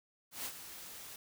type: noise with ADSR envelope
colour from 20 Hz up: white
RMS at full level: -39 dBFS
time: 0.31-1.16 s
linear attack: 140 ms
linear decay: 66 ms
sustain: -10 dB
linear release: 3 ms
effects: none